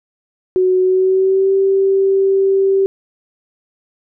sine tone with pitch glide, 370 to 388.4 Hz, F#4 to G4, 0 to -16 cents, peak -10 dBFS, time 0.56-2.86 s, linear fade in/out 0 ms, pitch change +84 cents, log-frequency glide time 0.81-1.53 s, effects none

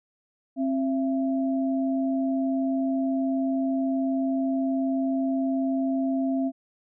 sine tone pair together, 266.7 / 672 Hz, C4 / E5, +33 / +33 cents, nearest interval octave + major third, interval 1600 cents, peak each -23 / -31 dBFS, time 0.56-6.52 s, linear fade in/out 50 ms, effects none

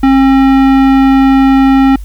sine tone with tanh clipping, 268.9 Hz, C4, 47 cents sharp, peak -6 dBFS, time 0.03-1.96 s, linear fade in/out 5 ms, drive 17 dB, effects added 50 Hz sine -21 dBFS peak until 2.04 s + white hiss -45 dBFS RMS until 2.04 s

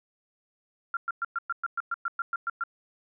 sine tone bursts, 1381 Hz, F6, 20 cents flat, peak -26 dBFS, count 13, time 0.94-2.637 s, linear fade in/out 2 ms, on 29 ms, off 110 ms, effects none

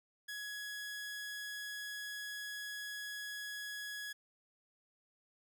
sawtooth tone, 1676 Hz, G#6, 15 cents sharp, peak -38 dBFS, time 0.28-4.13 s, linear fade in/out 10 ms, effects none

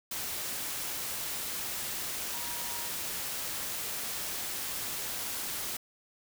sine tone in noise, 953 Hz, A#5, 38 cents sharp, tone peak -46 dBFS, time 2.33-2.88 s, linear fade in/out 5 ms, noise white, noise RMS -36 dBFS, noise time 0.11-5.77 s, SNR -13 dB, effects none

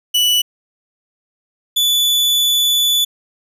40% pulse tone pair in turn, 2960 / 3469 Hz, F#7 / A7, 0 / -25 cents, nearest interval minor third, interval 275 cents, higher second, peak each -11 dBFS, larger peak neither, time 0.14-0.42 / 1.76-3.05 s, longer second, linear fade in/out 10 ms, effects none

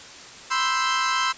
sawtooth chord, C major seventh, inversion third, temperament equal, 987.8 / 1046.5 / 1318.5 / 1568 Hz, B5 / C6 / E6 / G6, 0 / 0 / 0 / 0 cents, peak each -27 / -21 / -21 / -25 dBFS, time 0.5-1.33 s, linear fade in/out 20 ms, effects white hiss -42 dBFS RMS until 1.37 s + resampled to 16000 Hz

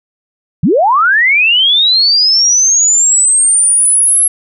sine linear sweep, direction up, 123.47 to 11170 Hz, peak -6 dBFS, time 0.63-4.28 s, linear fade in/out 5 ms, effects none

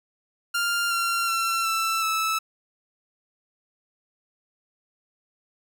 sawtooth tone with pitch steps, 1396.9 / 1374.5 / 1352.4 / 1330.7 / 1309.4 Hz, F6 / F6 / E6 / E6 / E6, 0 / -28 / +44 / +16 / -12 cents, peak -19 dBFS, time 0.54-2.39 s, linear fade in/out 10 ms, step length 370 ms, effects none

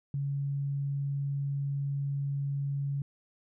sine tone, 140.2 Hz, C#3, 20 cents sharp, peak -29 dBFS, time 0.14-3.02 s, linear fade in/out 2 ms, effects none

